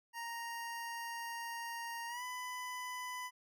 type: tone with pitch glide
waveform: 25% pulse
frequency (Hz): 932.3 to 999.2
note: A#5 to B5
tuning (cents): 0 to +20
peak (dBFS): -37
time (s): 0.13-3.31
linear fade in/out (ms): 50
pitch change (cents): +120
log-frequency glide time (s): 2.08-2.23
effects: none